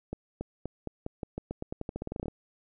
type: accelerating click train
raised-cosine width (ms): 2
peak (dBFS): -21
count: 21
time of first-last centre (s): 0.13-2.282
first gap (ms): 280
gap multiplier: 0.88
effects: none